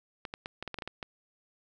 clicks, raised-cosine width 0.3 ms, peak -21 dBFS, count 10, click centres 0.252 / 0.339 / 0.459 / 0.626 / 0.677 / 0.743 / 0.787 / 0.822 / 0.876 / 1.028 s, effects none

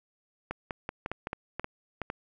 clicks, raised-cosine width 0.5 ms, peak -18 dBFS, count 11, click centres 0.51 / 0.708 / 0.891 / 1.061 / 1.116 / 1.271 / 1.331 / 1.596 / 1.644 / 2.017 / 2.101 s, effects none

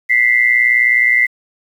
sine tone pair together, 1973.8 / 2093 Hz, B6 / C7, -2 / 0 cents, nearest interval minor second, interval 102 cents, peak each -12 dBFS, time 0.09-1.27 s, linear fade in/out 20 ms, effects 7-bit

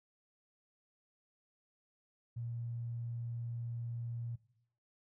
triangle tone with tanh clipping, 117.8 Hz, A#2, 19 cents sharp, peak -38 dBFS, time 2.36-4.36 s, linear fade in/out 10 ms, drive 3 dB, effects noise-tail reverb RT60 0.7 s tail -18 dB re dry

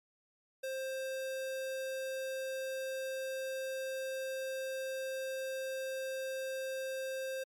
square tone, 528 Hz, C5, 16 cents sharp, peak -37 dBFS, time 0.63-7.44 s, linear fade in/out 10 ms, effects MP3 64 kbps

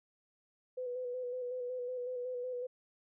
sine tone with vibrato, 498.3 Hz, B4, 15 cents sharp, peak -36 dBFS, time 0.77-2.67 s, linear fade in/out 10 ms, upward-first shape square, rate 5.4 Hz, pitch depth 28 cents each way, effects none

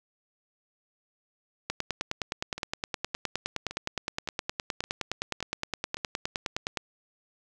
two click trains, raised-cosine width 0.2 ms, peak -20 / -12 dBFS, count 7 / 50, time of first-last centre 2.58-5.97 / 1.7-6.772 s, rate 1.77 / 9.66 Hz, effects none

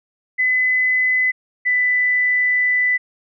sine tone pair in turn, 2015 / 1991.9 Hz, B6 / B6, +34 / +14 cents, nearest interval unison, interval 20 cents, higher first, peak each -14 dBFS, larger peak neither, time 0.38-1.32 / 1.65-2.98 s, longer second, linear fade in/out 20 ms, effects none

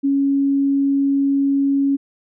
sine tone, 277.2 Hz, C#4, in tune, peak -14 dBFS, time 0.03-1.97 s, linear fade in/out 20 ms, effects none

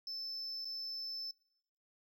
triangle tone with dropouts, 5274 Hz, E8, in tune, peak -38 dBFS, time 0.07-1.31 s, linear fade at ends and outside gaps 2 ms, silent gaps 0.647-0.653 s, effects noise-tail reverb RT60 0.8 s tail -24 dB re dry + tanh soft clip ceiling -34 dBFS

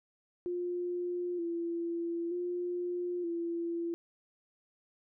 sine tone with vibrato, 346.2 Hz, F4, 15 cents flat, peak -32 dBFS, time 0.46-3.94 s, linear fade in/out 0 ms, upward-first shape square, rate 0.54 Hz, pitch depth 37 cents each way, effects none

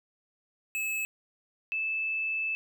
square / sine tone pair in turn, 2595 / 2625 Hz, E7 / E7, -28 / -8 cents, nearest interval unison, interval 20 cents, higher second, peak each -30 / -28 dBFS, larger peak second, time 0.75-1.05 / 1.72-2.55 s, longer second, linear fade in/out 0 ms, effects none

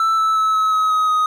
triangle tone with pitch steps, 1324 / 1311.8 / 1299.8 / 1287.8 / 1275.9 / 1264.2 / 1252.6 Hz, E6 / E6 / E6 / E6 / D#6 / D#6 / D#6, +7 / -9 / -25 / -41 / +43 / +27 / +11 cents, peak -12 dBFS, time 0-1.26 s, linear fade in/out 2 ms, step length 180 ms, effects none

